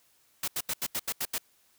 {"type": "noise bursts", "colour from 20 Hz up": "white", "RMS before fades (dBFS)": -31, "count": 8, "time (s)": [0.43, 1.382], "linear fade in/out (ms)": 5, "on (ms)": 49, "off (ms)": 80, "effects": ["white hiss -66 dBFS RMS until 1.78 s"]}